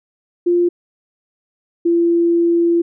sine tone pair in turn, 349.2 / 340.2 Hz, F4 / F4, 0 / -45 cents, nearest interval unison, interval 45 cents, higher first, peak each -11 dBFS, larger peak neither, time 0.46-0.69 / 1.85-2.82 s, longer second, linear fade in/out 10 ms, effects none

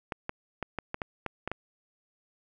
clicks, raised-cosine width 0.5 ms, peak -17 dBFS, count 9, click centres 0.122 / 0.294 / 0.627 / 0.787 / 0.944 / 1.018 / 1.263 / 1.476 / 1.516 s, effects none

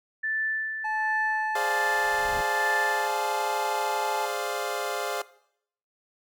sine tone with tremolo, 1760 Hz, A6, in tune, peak -24 dBFS, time 0.23-3.07 s, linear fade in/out 10 ms, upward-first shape sine, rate 1.3 Hz, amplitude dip 50%
triangle tone, 863 Hz, A5, 34 cents flat, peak -27 dBFS, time 0.84-4.26 s, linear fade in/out 10 ms
25% pulse chord, D half-diminished seventh, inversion second, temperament equal, 415.3 / 523.3 / 587.3 / 698.5 Hz, Ab4 / C5 / D5 / F5, 0 / 0 / 0 / 0 cents, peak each -30 / -31 / -31 / -29 dBFS, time 1.55-5.22 s, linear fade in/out 5 ms
brown noise with exponential growth, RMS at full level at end -35 dBFS, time 1.72-2.41 s, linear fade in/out 2 ms, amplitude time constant 150 ms
effects noise-tail reverb RT60 0.7 s tail -19 dB re dry

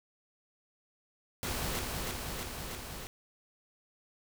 pink noise with echo, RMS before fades -35 dBFS, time 1.43-1.79 s, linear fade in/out 0 ms, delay 320 ms, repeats 4, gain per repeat -2 dB, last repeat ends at 3.07 s, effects none

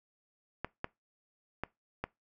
clicks, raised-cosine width 0.5 ms, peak -19 dBFS, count 4, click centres 0.646 / 0.844 / 1.636 / 2.04 s, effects noise-tail reverb RT60 0.2 s tail -22 dB re dry

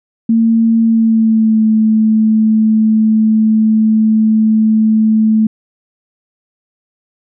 sine tone with pitch glide, 226.9 to 218.5 Hz, A#3 to A3, -47 to -12 cents, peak -7 dBFS, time 0.29-5.47 s, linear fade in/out 5 ms, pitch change -65 cents, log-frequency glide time 0.83-1.64 s, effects none

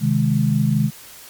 sine chord, Ab major, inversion first, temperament equal with one note detuned, 130.81 / 155.56 / 208.9 Hz, C3 / Eb3 / Ab3, 0 / 0 / +10 cents, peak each -19 dBFS, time 0-0.91 s, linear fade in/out 50 ms, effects white hiss -41 dBFS RMS until 1.29 s + MP3 96 kbps

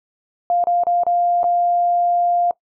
sine tone with dropouts, 700 Hz, F5, 4 cents sharp, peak -14 dBFS, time 0.5-2.51 s, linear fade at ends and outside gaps 1 ms, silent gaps 0.64-0.67 / 0.836-0.868 / 1.035-1.066 / 1.432-1.441 s, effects noise-tail reverb RT60 0.1 s tail -21 dB re dry

